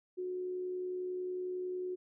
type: tone with amplitude modulation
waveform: sine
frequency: 365.2 Hz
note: F#4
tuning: 23 cents flat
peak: -34 dBFS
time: 0.17-1.96 s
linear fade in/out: 20 ms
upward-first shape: sine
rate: 71 Hz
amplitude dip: 25%
effects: none